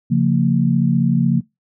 sine chord, Bb minor, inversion first, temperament equal with one note detuned, 138.59 / 174.61 / 228.7 Hz, Db3 / F3 / Bb3, 0 / 0 / -33 cents, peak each -17 dBFS, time 0.1-1.41 s, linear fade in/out 20 ms, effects noise-tail reverb RT60 0.2 s tail -24 dB re dry

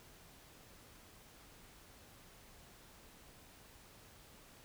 silence, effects pink hiss -60 dBFS RMS until 4.64 s

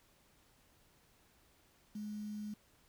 sine tone with quantisation, 210 Hz, G#3, 19 cents sharp, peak -40 dBFS, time 1.95-2.54 s, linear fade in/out 5 ms, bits 10, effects pink hiss -69 dBFS RMS until 2.88 s

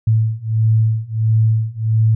sine beating tone pair, 110 / 111.5 Hz, A2 / A2, 0 / +23 cents, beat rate 1.5 Hz, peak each -16 / -15 dBFS, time 0.07-2.15 s, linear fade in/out 5 ms, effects none

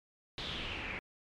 pink noise with low-pass filter sweep, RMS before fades -40 dBFS, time 0.38-0.99 s, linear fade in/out 0 ms, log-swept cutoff 3800 to 2200 Hz, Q 5, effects MP3 64 kbps

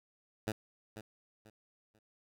10% pulse tone with echo, 107.9 Hz, A2, 33 cents flat, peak -25 dBFS, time 0.47-0.52 s, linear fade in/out 5 ms, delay 490 ms, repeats 3, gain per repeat -11 dB, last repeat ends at 1.99 s, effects none

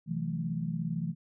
sine tone cluster, 128.5 / 163.8 / 181.2 / 217.9 Hz, C3 / E3 / F#3 / A3, -31 / -11 / -36 / -17 cents, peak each -40 / -32 / -39 / -38 dBFS, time 0.06-1.15 s, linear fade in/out 50 ms, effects none

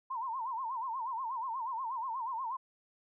sine tone with vibrato, 978 Hz, B5, 17 cents flat, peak -34 dBFS, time 0.1-2.57 s, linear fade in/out 10 ms, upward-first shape sine, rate 8.3 Hz, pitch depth 170 cents each way, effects none

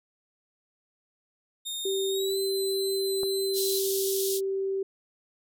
sawtooth tone with pitch glide, 3672 to 4051 Hz, A#7 to B7, -27 to +43 cents, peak -29 dBFS, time 1.65-3.8 s, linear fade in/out 20 ms, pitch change +170 cents, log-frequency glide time 2.09-2.38 s
sine tone, 387.9 Hz, G4, 18 cents flat, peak -26 dBFS, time 1.85-4.83 s, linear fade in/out 5 ms
click, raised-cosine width 1 ms, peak -24 dBFS, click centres 3.233 s
white band-pass noise, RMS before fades -32 dBFS, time 3.53-4.41 s, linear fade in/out 50 ms, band 3300 to 16000 Hz, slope 48 dB/octave
effects none

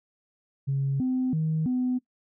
sine tone with pitch steps, 137.3 / 256.4 / 157.9 / 251.8 Hz, C#3 / C4 / D#3 / B3, -16 / -35 / +26 / +34 cents, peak -22 dBFS, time 0.67-1.99 s, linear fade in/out 20 ms, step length 330 ms, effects noise-tail reverb RT60 0.1 s tail -19 dB re dry + tanh soft clip ceiling -19 dBFS

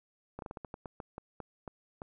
slowing click train, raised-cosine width 1 ms, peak -27 dBFS, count 13, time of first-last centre 0.39-2.019 s, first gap 32 ms, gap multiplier 1.24, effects none

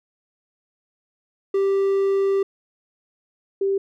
triangle / sine tone pair in turn, 392 / 392 Hz, G4 / G4, 0 / 0 cents, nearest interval unison, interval 0 cents, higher neither, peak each -15 / -18 dBFS, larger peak first, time 1.54-2.43 / 3.61-3.78 s, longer first, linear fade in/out 5 ms, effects none

